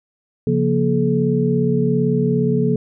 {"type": "tone cluster", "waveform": "sine", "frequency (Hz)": [137.6, 175.1, 236.5, 429], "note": ["C#3", "F3", "A#3", "A4"], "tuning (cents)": [-12, 5, 25, -44], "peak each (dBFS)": -20, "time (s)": [0.47, 2.76], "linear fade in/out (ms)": 2, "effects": []}